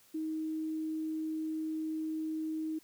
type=tone; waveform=sine; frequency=315.1 Hz; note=D#4; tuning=22 cents sharp; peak=-33 dBFS; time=0.14-2.79 s; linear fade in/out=10 ms; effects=white hiss -63 dBFS RMS until 2.83 s